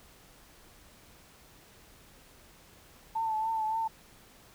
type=tone with vibrato; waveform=sine; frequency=884 Hz; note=A5; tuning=8 cents sharp; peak=-28 dBFS; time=3.15-3.88 s; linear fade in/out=10 ms; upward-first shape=triangle; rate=3.5 Hz; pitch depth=45 cents each way; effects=pink hiss -57 dBFS RMS until 4.54 s